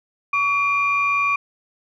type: tone pair together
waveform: sine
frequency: 1134.6 / 2400 Hz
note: C#6 / D7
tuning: +40 / +37 cents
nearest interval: octave + minor second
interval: 1297 cents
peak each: -19 dBFS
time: 0.33-1.36 s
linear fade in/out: 5 ms
effects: tanh soft clip ceiling -9 dBFS